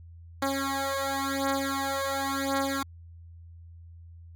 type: beating tone pair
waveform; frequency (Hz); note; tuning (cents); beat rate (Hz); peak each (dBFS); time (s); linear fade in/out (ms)
10% pulse; 272.8 / 273.73; C#4 / C#4; -28 / -22; 0.93; -22; 0.42-2.83; 5
effects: added 84 Hz sine -45 dBFS peak until 4.35 s